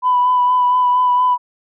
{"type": "tone with vibrato", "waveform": "sine", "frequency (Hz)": 994, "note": "B5", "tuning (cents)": 11, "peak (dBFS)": -10, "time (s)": [0.02, 1.38], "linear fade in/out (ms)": 50, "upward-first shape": "sine", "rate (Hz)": 4.3, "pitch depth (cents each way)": 19, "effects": ["tanh soft clip ceiling -6 dBFS"]}